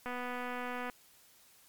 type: click train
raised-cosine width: 0.5 ms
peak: -25 dBFS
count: 208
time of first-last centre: 0.06-0.898 s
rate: 247 Hz
effects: white hiss -62 dBFS RMS until 1.68 s + MP3 96 kbps